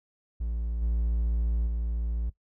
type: tone with level steps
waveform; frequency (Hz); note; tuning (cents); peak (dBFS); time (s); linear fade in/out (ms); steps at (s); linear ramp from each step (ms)
triangle; 57.2; A#1; -32; -26 / -22 / -25; 0.4-2.3; 10; 0.81 / 1.66; 20
effects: noise-tail reverb RT60 0.1 s tail -17 dB re dry